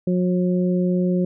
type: harmonic tone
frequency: 180.5 Hz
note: F#3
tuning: 43 cents flat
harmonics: 1 / 2 / 3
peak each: -18 / -24 / -28 dBFS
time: 0.07-1.25 s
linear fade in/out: 5 ms
effects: none